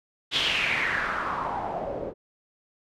white noise with low-pass filter sweep, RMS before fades -28 dBFS, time 0.31-2.14 s, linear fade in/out 50 ms, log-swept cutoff 3600 to 460 Hz, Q 4.3, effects none

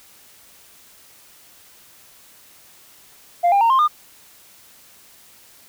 sine tone with pitch steps, 697 / 800.6 / 919.7 / 1056.5 / 1213.5 Hz, F5 / G5 / A#5 / C6 / D#6, -4 / +36 / -24 / +16 / -44 cents, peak -10 dBFS, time 3.43-3.88 s, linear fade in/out 20 ms, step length 90 ms, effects tanh soft clip ceiling -11 dBFS + white hiss -49 dBFS RMS until 5.68 s

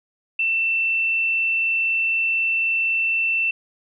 sine tone, 2679 Hz, E7, 27 cents sharp, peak -18 dBFS, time 0.39-3.51 s, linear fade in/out 5 ms, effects none

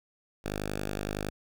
5% pulse tone, 50.8 Hz, G#1, 38 cents flat, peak -21 dBFS, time 0.44-1.3 s, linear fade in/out 10 ms, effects none

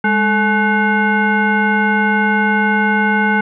sine tone with frequency modulation, 852 Hz, G#5, 44 cents sharp, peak -11 dBFS, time 0.04-3.41 s, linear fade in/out 5 ms, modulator 646 Hz, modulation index 1.6, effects none

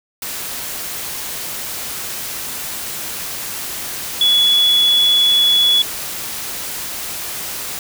sine tone in noise, 3399 Hz, G#7, 39 cents sharp, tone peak -10 dBFS, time 4.21-5.82 s, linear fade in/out 2 ms, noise white, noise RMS -26 dBFS, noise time 0.22-7.79 s, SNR +13 dB, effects none

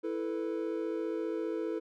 triangle chord, E suspended fourth, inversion none, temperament just, 329.6 / 439.5 / 494.4 Hz, E4 / A4 / B4, 0 / -2 / +2 cents, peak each -33 / -34 / -37 dBFS, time 0.03-1.8 s, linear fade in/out 20 ms, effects none

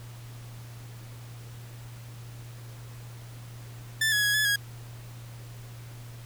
sawtooth tone with pitch steps, 1764 / 1681 / 1665 / 1712 / 1649 Hz, A6 / G#6 / G#6 / A6 / G#6, +4 / +20 / +4 / -48 / -13 cents, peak -19 dBFS, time 4.01-4.56 s, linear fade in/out 5 ms, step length 110 ms, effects added 118 Hz sine -41 dBFS peak until 6.25 s + pink hiss -51 dBFS RMS until 6.25 s

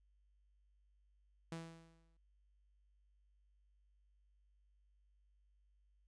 sawtooth tone with exponential decay, 164.81 Hz, E3, in tune, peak -38 dBFS, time 1.52-2.17 s, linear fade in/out 2 ms, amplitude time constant 140 ms, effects added 50 Hz sine -70 dBFS peak until 6.07 s + resampled to 22050 Hz

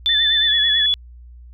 sine tone with pitch glide, 3520 to 3410 Hz, A7 to G#7, 0 to +45 cents, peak -14 dBFS, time 0.06-0.94 s, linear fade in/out 0 ms, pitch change -55 cents, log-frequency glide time 0.45-0.53 s
sine tone with vibrato, 1782 Hz, A6, 22 cents sharp, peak -22 dBFS, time 0.09-0.86 s, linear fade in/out 2 ms, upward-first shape sine, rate 9.1 Hz, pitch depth 83 cents each way
effects added 60 Hz sine -38 dBFS peak until 1.53 s

